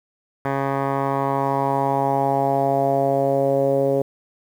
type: tone with low-pass filter sweep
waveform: 10% pulse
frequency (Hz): 137.5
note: C#3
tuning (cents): -14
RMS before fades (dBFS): -20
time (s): 0.45-4.02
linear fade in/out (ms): 2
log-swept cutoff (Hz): 1400 to 500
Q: 3.9
effects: 8-bit